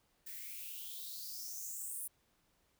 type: noise with high-pass filter sweep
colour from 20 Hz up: violet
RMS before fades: -45 dBFS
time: 0.26-2.08 s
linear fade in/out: 10 ms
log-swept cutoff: 1800 to 9900 Hz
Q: 6.7
effects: pink hiss -75 dBFS RMS until 2.79 s